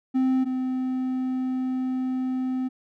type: tone pair in turn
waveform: triangle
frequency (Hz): 260.2 / 257.5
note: C4 / C4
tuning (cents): -9 / -28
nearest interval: unison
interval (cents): 19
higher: first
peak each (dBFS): -17 / -22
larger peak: first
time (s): 0.14-0.45 / 0.45-2.69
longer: second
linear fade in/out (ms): 20
effects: none